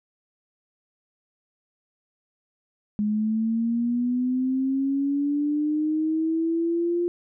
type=linear sweep; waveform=sine; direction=up; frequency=207.7 to 350 Hz; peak=-21 dBFS; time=2.99-7.08 s; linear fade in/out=0 ms; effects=none